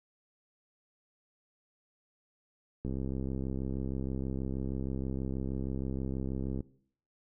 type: click train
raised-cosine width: 3 ms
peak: -23 dBFS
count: 250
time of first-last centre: 2.85-6.606 s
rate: 66.3 Hz
effects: noise-tail reverb RT60 0.6 s tail -20 dB re dry